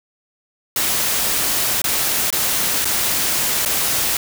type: noise with dropouts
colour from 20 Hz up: white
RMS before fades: -19 dBFS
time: 0.76-4.17 s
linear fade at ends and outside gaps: 2 ms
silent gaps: 1.818-1.841 / 2.304-2.326 / 2.846-2.853 / 3.651-3.658 s
effects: none